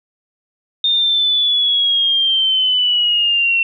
sine linear sweep, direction down, 3650 to 2707 Hz, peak -12 dBFS, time 0.84-3.63 s, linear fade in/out 2 ms, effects none

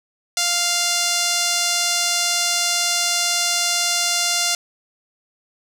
sawtooth tone with band-pass filter, 698 Hz, F5, 1 cent flat, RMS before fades -20 dBFS, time 0.37-4.55 s, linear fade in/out 2 ms, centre 6000 Hz, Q 1.4, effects none

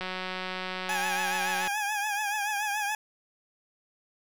click train, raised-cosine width 0.3 ms, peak -18 dBFS, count 309, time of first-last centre 0.01-1.675 s, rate 185 Hz
20% pulse tone with vibrato, 830.6 Hz, G#5, in tune, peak -23 dBFS, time 0.89-2.95 s, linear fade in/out 2 ms, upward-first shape triangle, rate 7 Hz, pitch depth 75 cents each way
effects none

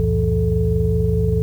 sine tone cluster, 67.4 / 88.4 / 113.2 / 166.9 / 436.7 Hz, C#2 / F2 / A2 / E3 / A4, -48 / +22 / +50 / +22 / -13 cents, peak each -21 dBFS, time 0-1.42 s, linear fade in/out 0 ms, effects tanh soft clip ceiling -5 dBFS + 8-bit

